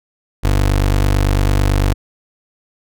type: tone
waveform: 25% pulse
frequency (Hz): 49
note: G1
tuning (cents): 0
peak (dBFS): -8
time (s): 0.43-1.94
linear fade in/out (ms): 20
effects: none